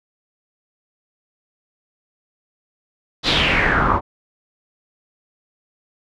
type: noise with low-pass filter sweep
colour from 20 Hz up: pink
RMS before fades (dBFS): -17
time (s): 3.23-4.01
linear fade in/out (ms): 50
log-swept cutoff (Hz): 4300 to 930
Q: 4.7
effects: none